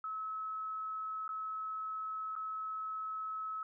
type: tone with dropouts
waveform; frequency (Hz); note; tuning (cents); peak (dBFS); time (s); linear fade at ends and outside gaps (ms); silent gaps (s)
sine; 1292; E6; -35; -37; 0.04-3.63; 2; 1.279-1.29 / 2.354-2.362
effects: none